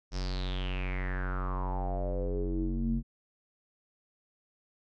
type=tone with low-pass filter sweep; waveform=square; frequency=46.25 Hz; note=F#1; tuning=in tune; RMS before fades=-32 dBFS; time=0.11-3.03 s; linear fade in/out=50 ms; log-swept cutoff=5600 to 200 Hz; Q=7.2; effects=none